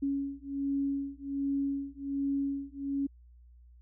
sine beating tone pair, 277.2 / 278.5 Hz, C#4 / C#4, 0 / +8 cents, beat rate 1.3 Hz, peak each -33 / -33 dBFS, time 0.02-3.07 s, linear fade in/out 10 ms, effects added 60 Hz sine -53 dBFS peak until 3.81 s

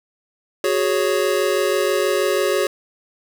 square chord, F# suspended second, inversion none, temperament just, 370 / 416.2 / 555 Hz, F#4 / G#4 / C#5, 0 / +4 / +2 cents, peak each -22 dBFS, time 0.64-2.67 s, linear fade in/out 2 ms, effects none

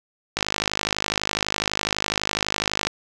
click train, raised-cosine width 0.2 ms, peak -3 dBFS, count 131, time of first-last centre 0.37-2.87 s, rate 52 Hz, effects none

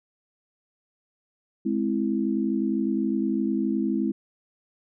sine chord, Ab augmented, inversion none, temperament equal with one note detuned, 210.1 / 261.6 / 329.6 Hz, Ab3 / C4 / E4, +20 / 0 / 0 cents, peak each -26 / -27 / -27 dBFS, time 1.65-4.12 s, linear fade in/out 10 ms, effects none

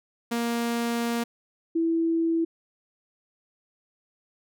sawtooth / sine tone pair in turn, 234.7 / 329.8 Hz, A#3 / E4, +12 / +1 cents, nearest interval tritone, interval 589 cents, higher second, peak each -21 dBFS, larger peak neither, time 0.31-1.24 / 1.75-2.45 s, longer first, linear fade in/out 10 ms, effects none

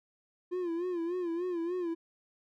triangle tone with vibrato, 348.1 Hz, F4, 6 cents flat, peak -29 dBFS, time 0.51-1.95 s, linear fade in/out 20 ms, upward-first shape sine, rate 3.4 Hz, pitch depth 90 cents each way, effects none

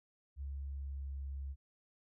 sine tone with pitch glide, 69.3 to 68.62 Hz, C#2 to C#2, 0 to -17 cents, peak -39 dBFS, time 0.36-1.56 s, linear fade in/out 50 ms, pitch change -17 cents, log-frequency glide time 0.69-1.08 s, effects none

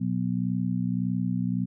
harmonic tone, 61.74 Hz, B1, in tune, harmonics 2 / 3 / 4, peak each -30 / -27 / -30 dBFS, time 0-1.66 s, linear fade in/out 20 ms, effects none

